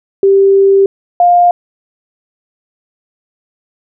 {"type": "tone pair in turn", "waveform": "sine", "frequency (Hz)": [392, 704.5], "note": ["G4", "F5"], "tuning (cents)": [0, 15], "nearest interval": "minor seventh", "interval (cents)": 1015, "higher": "second", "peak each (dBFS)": -4, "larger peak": "neither", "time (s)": [[0.23, 0.86], [1.2, 1.51]], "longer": "first", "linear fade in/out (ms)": 2, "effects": []}